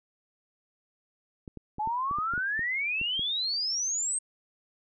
clicks, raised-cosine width 3 ms, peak -28 dBFS, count 11, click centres 1.478 / 1.573 / 1.784 / 1.874 / 2.112 / 2.186 / 2.337 / 2.378 / 2.593 / 3.014 / 3.194 s
sine exponential sweep, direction up, 830.6 to 8500 Hz, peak -27 dBFS, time 1.79-4.19 s, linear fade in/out 10 ms
effects none

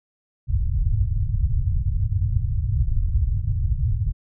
white low-pass noise, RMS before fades -21 dBFS, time 0.47-4.13 s, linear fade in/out 50 ms, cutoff 120 Hz, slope 48 dB/octave, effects none

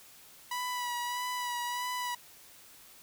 sawtooth tone with vibrato, 980 Hz, B5, 14 cents flat, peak -29 dBFS, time 0.51-2.15 s, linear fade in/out 5 ms, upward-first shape sine, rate 1.6 Hz, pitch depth 27 cents each way, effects white hiss -55 dBFS RMS until 3.02 s

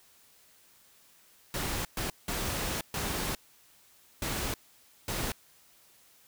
pink noise bursts at uneven times, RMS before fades -33 dBFS, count 6, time 1.54-1.85 / 1.97-2.1 / 2.28-2.81 / 2.94-3.35 / 4.22-4.54 / 5.08-5.32 s, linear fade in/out 2 ms, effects white hiss -61 dBFS RMS until 6.27 s

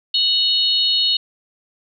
sine tone cluster, 2960 / 3737 / 4290 Hz, F#7 / A#7 / C8, 0 / +4 / +42 cents, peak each -19 dBFS, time 0.14-1.17 s, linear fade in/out 5 ms, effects none

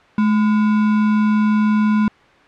sine tone with sample-and-hold, 213 Hz, G#3, 44 cents sharp, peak -12 dBFS, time 0.18-2.08 s, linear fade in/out 2 ms, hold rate 1225 Hz, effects white hiss -48 dBFS RMS until 2.47 s + low-pass 2000 Hz 12 dB/octave

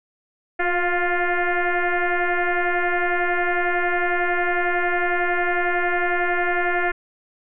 sine tone with frequency modulation, 698.5 Hz, F5, in tune, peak -18 dBFS, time 0.59-6.92 s, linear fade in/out 10 ms, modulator 352 Hz, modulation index 4, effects none

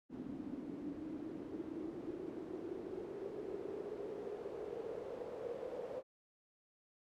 pink noise with band-pass filter sweep, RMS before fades -45 dBFS, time 0.09-6.03 s, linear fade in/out 50 ms, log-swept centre 270 to 520 Hz, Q 6.9, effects none

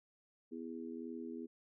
harmonic tone, 82.41 Hz, E2, in tune, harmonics 3 / 4 / 5, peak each -45 / -47 / -49 dBFS, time 0.51-1.47 s, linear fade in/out 20 ms, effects none

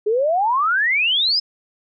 sine exponential sweep, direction up, 407.2 to 5200 Hz, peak -15 dBFS, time 0.06-1.4 s, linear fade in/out 10 ms, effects none

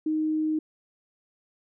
sine tone, 311.1 Hz, D#4, in tune, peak -23 dBFS, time 0.06-0.59 s, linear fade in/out 5 ms, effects none

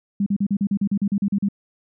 sine tone bursts, 200.4 Hz, G3, 38 cents sharp, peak -17 dBFS, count 13, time 0.2-1.487 s, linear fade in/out 5 ms, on 63 ms, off 39 ms, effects none

